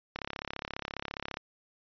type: click train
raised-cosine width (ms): 0.3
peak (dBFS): -19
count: 43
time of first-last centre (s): 0.16-1.37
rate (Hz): 34.7
effects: resampled to 11025 Hz